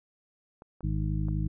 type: clicks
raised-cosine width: 1 ms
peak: -33 dBFS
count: 3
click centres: 0.621 / 0.807 / 1.285 s
type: harmonic tone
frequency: 52 Hz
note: G#1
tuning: 3 cents sharp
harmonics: 1 / 2 / 3 / 4 / 6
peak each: -30 / -33 / -31 / -39 / -39 dBFS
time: 0.83-1.48 s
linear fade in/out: 10 ms
effects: none